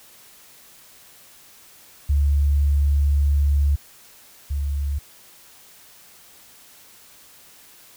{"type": "tone pair in turn", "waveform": "sine", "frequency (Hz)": [71.5, 71.05], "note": ["D2", "C#2"], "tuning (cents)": [-46, 43], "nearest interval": "unison", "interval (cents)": 11, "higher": "first", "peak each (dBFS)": [-15, -21], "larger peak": "first", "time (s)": [[2.09, 3.76], [4.5, 4.99]], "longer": "first", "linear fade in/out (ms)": 10, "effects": ["white hiss -49 dBFS RMS until 7.96 s"]}